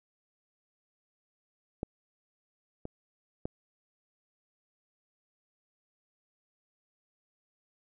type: clicks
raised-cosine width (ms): 2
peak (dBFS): -19 / -25 / -20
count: 3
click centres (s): 1.831 / 2.854 / 3.455
effects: none